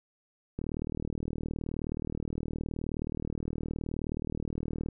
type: click train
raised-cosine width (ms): 3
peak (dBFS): -21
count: 169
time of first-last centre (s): 0.59-4.887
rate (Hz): 39.1
effects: none